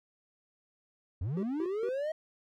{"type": "linear sweep", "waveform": "triangle", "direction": "up", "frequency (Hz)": [77, 640], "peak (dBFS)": -29, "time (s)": [1.21, 2.12], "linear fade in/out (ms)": 5}
{"type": "tone bursts", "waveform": "triangle", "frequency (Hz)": 384.7, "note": "G4", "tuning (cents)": -33, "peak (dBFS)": -32, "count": 3, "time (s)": [1.37, 1.89], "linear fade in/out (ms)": 2, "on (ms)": 60, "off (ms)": 170}
{"effects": []}